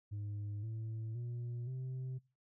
sine tone with pitch steps, 103.2 / 111.25 / 119.92 / 129.27 Hz, G#2 / A2 / A#2 / C3, -10 / +20 / +49 / -21 cents, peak -36 dBFS, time 0.11-2.19 s, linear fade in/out 20 ms, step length 520 ms, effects noise-tail reverb RT60 0.3 s tail -22 dB re dry + tanh soft clip ceiling -38 dBFS

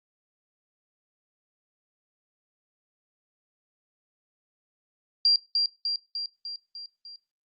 sine tone with echo, 4750 Hz, D8, 19 cents sharp, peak -17 dBFS, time 5.25-5.36 s, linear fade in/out 2 ms, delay 300 ms, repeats 6, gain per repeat -4 dB, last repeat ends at 7.16 s, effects noise-tail reverb RT60 0.3 s tail -25 dB re dry + Opus 48 kbps

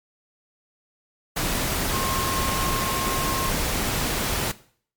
sine tone in noise, 1070 Hz, C6, 38 cents sharp, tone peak -27 dBFS, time 1.93-3.5 s, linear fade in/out 10 ms, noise pink, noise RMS -25 dBFS, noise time 1.36-4.52 s, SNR -5 dB, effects noise-tail reverb RT60 0.5 s tail -17 dB re dry + MP3 96 kbps

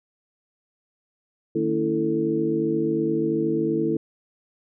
sine tone cluster, 154.6 / 227 / 281.3 / 329.8 / 442.8 Hz, D#3 / A#3 / C#4 / E4 / A4, -11 / -46 / +26 / +1 / +11 cents, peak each -31 / -29 / -32 / -23 / -26 dBFS, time 1.55-3.97 s, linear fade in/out 5 ms, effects none

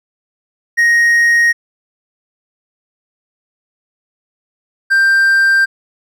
triangle tone pair in turn, 1873 / 1575 Hz, A#6 / G6, +8 / +8 cents, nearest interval minor third, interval 300 cents, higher first, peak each -6 dBFS, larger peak neither, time 0.77-1.53 / 4.9-5.66 s, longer neither, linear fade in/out 20 ms, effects none

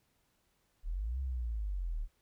sine linear two-way sweep, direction up then down, 34.58 to 67.7 to 34.81 Hz, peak -33 dBFS, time 0.83-2.08 s, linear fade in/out 50 ms, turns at 1.2 s, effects pink hiss -75 dBFS RMS until 2.21 s

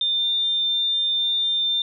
sine tone, 3599 Hz, A7, 38 cents sharp, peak -19 dBFS, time 0.01-1.82 s, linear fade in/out 2 ms, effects none

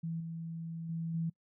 sine tone with level steps, 164.81 Hz, E3, in tune, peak -34 / -38 / -34 / -31 dBFS, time 0.03-1.3 s, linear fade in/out 10 ms, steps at 0.2 / 0.89 / 1.14 s, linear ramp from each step 5 ms, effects noise-tail reverb RT60 0.1 s tail -24 dB re dry

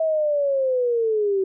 sine linear sweep, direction down, 649 to 377.1 Hz, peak -18 dBFS, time 0-1.44 s, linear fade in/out 5 ms, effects none

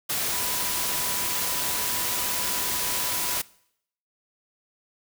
sine tone in noise, 987 Hz, B5, 1 cent flat, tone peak -38 dBFS, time 0.32-3.39 s, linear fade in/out 10 ms, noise white, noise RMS -27 dBFS, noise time 0.09-3.42 s, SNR -14 dB, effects noise-tail reverb RT60 0.7 s tail -22 dB re dry

